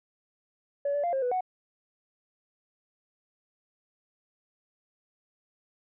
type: tone with pitch steps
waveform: sine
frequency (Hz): 568 / 578 / 694 / 535 / 494.4 / 740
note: C#5 / D5 / F5 / C5 / B4 / F#5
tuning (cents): +42 / -28 / -11 / +38 / +2 / 0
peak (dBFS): -24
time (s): 0.85-1.408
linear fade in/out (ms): 5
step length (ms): 93
effects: tanh soft clip ceiling -22 dBFS